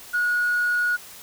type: tone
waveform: sine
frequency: 1452 Hz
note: F#6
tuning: 33 cents flat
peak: -18 dBFS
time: 0.13-0.97 s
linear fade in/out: 20 ms
effects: tanh soft clip ceiling -16 dBFS + white hiss -43 dBFS RMS until 1.22 s